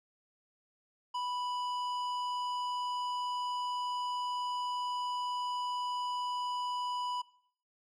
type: tone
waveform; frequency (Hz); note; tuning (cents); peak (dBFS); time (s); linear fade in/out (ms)
square; 987.8; B5; 0; -34; 1.14-7.22; 10
effects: noise-tail reverb RT60 0.6 s tail -19 dB re dry + low-pass 5000 Hz 12 dB/octave